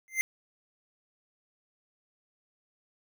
square tone with exponential growth, 2083 Hz, C7, 8 cents flat, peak -21 dBFS, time 0.08-0.21 s, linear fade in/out 0 ms, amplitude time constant 28 ms, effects none

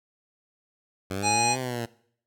10% pulse exponential two-way sweep, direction up then down, 92.5 to 130.81 to 114.9 Hz, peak -21 dBFS, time 1.1-1.86 s, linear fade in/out 10 ms, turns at 1.58 s
harmonic tone, 830.6 Hz, G#5, in tune, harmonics 1 / 3 / 5 / 7 / 9 / 10, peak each -23 / -28 / -30 / -31 / -33 / -33 dBFS, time 1.22-1.57 s, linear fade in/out 50 ms
effects noise-tail reverb RT60 0.6 s tail -20 dB re dry

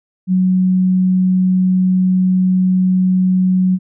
sine tone, 185 Hz, F#3, in tune, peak -10 dBFS, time 0.27-3.79 s, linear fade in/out 50 ms, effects none

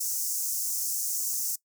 pink high-pass noise, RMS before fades -30 dBFS, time 0-1.56 s, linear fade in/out 10 ms, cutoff 5700 Hz, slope 48 dB/octave, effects noise-tail reverb RT60 0.1 s tail -20 dB re dry

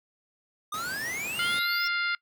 square exponential sweep, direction up, 1200 to 5480 Hz, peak -32 dBFS, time 0.72-1.88 s, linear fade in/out 5 ms
pink noise, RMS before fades -40 dBFS, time 0.74-1.59 s, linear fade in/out 0 ms
harmonic tone, 699 Hz, F5, 1 cent sharp, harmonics 2 / 3 / 4 / 5 / 6 / 7, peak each -28 / -31 / -38 / -39 / -38 / -43 dBFS, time 1.39-2.15 s, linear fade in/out 2 ms
effects noise-tail reverb RT60 0.1 s tail -23 dB re dry + high-pass 150 Hz 12 dB/octave

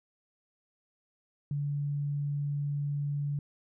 sine tone, 144 Hz, D3, 34 cents flat, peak -29 dBFS, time 1.51-3.39 s, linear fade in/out 2 ms, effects none

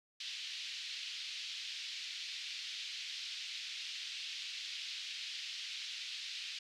pink band-pass noise, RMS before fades -44 dBFS, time 0.2-6.59 s, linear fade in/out 5 ms, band 2700 to 4800 Hz, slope 24 dB/octave, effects none

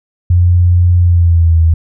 sine tone with pitch glide, 88.3 to 81.44 Hz, F2 to E2, +20 to -20 cents, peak -5 dBFS, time 0.3-1.74 s, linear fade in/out 5 ms, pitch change -140 cents, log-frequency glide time 1-1.61 s, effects none

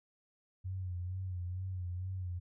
sine tone with vibrato, 91.4 Hz, F#2, 21 cents flat, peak -36 dBFS, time 0.64-2.4 s, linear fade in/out 20 ms, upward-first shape sine, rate 2.2 Hz, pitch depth 57 cents each way, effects none

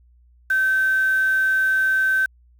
sine tone with quantisation, 1543 Hz, G6, 28 cents flat, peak -16 dBFS, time 0.5-2.26 s, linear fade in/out 5 ms, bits 6, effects added 60 Hz sine -51 dBFS peak until 2.59 s

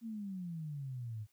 sine exponential sweep, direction down, 234.5 to 103.5 Hz, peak -39 dBFS, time 0.01-1.27 s, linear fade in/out 50 ms, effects white hiss -75 dBFS RMS until 1.32 s

